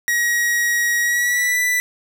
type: tone with pitch glide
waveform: 45% pulse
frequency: 1900 to 1979.5 Hz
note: A#6 to B6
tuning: +33 to +3 cents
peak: -16 dBFS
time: 0.08-1.8 s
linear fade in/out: 0 ms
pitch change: +70 cents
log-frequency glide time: 1.02-1.58 s
effects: none

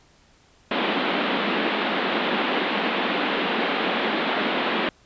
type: band-pass noise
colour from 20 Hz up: pink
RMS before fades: -24 dBFS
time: 0.71-4.89 s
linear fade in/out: 2 ms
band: 200 to 3700 Hz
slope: 48 dB/octave
effects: pink hiss -57 dBFS RMS until 5.05 s + resampled to 16000 Hz

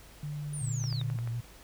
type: tone with pitch glide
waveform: sine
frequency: 147.8 to 146.95 Hz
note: D3 to D3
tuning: +11 to +1 cents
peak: -34 dBFS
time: 0.23-1.16 s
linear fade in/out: 2 ms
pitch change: -10 cents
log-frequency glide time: 0.4-0.46 s
type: linear sweep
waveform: sine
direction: down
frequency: 9690 to 3553 Hz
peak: -39 dBFS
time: 0.53-1.02 s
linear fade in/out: 5 ms
type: tone with vibrato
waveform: sine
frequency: 117.6 Hz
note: A#2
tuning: 16 cents sharp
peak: -31 dBFS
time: 0.61-1.41 s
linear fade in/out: 10 ms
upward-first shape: triangle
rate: 8.3 Hz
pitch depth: 47 cents each way
type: click train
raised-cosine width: 0.5 ms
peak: -30 dBFS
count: 6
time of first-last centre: 0.84-1.275 s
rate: 11.5 Hz
effects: added 50 Hz sine -54 dBFS peak until 1.63 s + pink hiss -54 dBFS RMS until 1.63 s

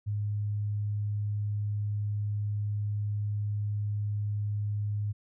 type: tone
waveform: sine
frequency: 103.83 Hz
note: G#2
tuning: in tune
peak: -28 dBFS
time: 0.06-5.13 s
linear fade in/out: 20 ms
effects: none

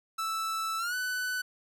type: tone with pitch glide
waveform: 45% pulse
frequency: 1318.5 to 1497.2 Hz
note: E6 to F#6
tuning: 0 to +20 cents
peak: -30 dBFS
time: 0.18-1.42 s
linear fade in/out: 10 ms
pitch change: +220 cents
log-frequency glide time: 0.78-0.95 s
effects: none

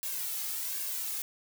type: noise with flanger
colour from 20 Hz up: blue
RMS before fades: -35 dBFS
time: 0.03-1.22 s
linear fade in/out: 0 ms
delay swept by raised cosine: 1.8 to 2.36 ms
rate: 1.3 Hz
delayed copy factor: +0.65
effects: none

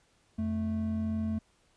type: tone pair together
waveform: triangle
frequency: 87.35 / 219.4 Hz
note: F2 / A3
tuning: +1 / -5 cents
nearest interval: octave + major third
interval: 1594 cents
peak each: -33 / -28 dBFS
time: 0.38-1.39 s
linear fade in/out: 10 ms
effects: pink hiss -68 dBFS RMS until 1.76 s + resampled to 22050 Hz

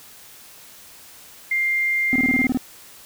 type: tone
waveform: sine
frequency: 2100 Hz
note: C7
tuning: 6 cents sharp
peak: -18 dBFS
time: 1.51-2.47 s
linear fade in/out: 5 ms
type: tone bursts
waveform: triangle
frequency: 256.4 Hz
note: C4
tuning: 35 cents flat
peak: -15 dBFS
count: 9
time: 2.13-2.573 s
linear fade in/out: 0 ms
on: 27 ms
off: 25 ms
effects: white hiss -45 dBFS RMS until 3.05 s

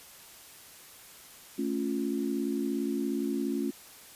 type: chord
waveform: sine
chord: A augmented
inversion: none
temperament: equal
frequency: 220 / 277.2 / 349.2 Hz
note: A3 / C#4 / E#4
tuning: 0 / 0 / 0 cents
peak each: -33 / -31 / -34 dBFS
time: 1.58-3.71 s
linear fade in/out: 10 ms
effects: white hiss -51 dBFS RMS until 4.15 s + resampled to 32000 Hz

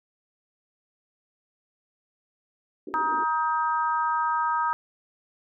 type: band-pass noise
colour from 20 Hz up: white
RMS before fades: -39 dBFS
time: 2.87-3.24 s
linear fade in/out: 5 ms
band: 260 to 420 Hz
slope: 48 dB/octave
type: harmonic tone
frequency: 315 Hz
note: D#4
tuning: 21 cents sharp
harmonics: 3 / 4 / 5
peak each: -25 / -26 / -32 dBFS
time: 2.94-4.73 s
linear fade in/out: 0 ms
effects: none

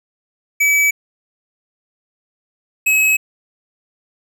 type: tone pair in turn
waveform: square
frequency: 2291 / 2563 Hz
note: D7 / E7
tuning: -44 / -49 cents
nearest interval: major second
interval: 195 cents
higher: second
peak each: -12 dBFS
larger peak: neither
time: 0.6-0.91 / 2.86-3.17 s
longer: neither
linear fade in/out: 10 ms
effects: none

